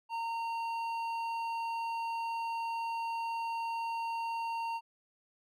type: tone with hard clipping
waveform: sine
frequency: 919 Hz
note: A#5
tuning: 25 cents flat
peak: -35 dBFS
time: 0.09-4.81 s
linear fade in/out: 50 ms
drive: 8 dB
effects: none